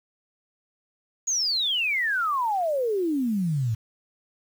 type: exponential sweep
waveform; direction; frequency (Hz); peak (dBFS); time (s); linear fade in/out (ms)
sine; down; 6790 to 106; -22; 1.27-3.75; 10
effects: 8-bit